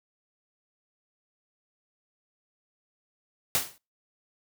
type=noise with exponential decay; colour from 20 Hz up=white; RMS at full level=-22 dBFS; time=3.55-3.78 s; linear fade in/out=0 ms; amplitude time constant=48 ms; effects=noise-tail reverb RT60 0.3 s tail -26 dB re dry